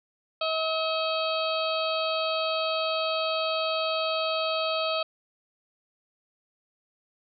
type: harmonic tone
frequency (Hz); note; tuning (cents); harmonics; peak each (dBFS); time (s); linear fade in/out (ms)
640; D#5; +49; 1 / 2 / 4 / 5 / 6 / 7; -28 / -31 / -34 / -35 / -36 / -36; 0.41-5.03; 5
effects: none